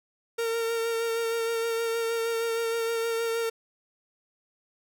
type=tone with vibrato; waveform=45% pulse; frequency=458.7 Hz; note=A#4; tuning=28 cents flat; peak=-26 dBFS; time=0.38-3.5 s; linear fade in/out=10 ms; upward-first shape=sine; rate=6.4 Hz; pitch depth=20 cents each way; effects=none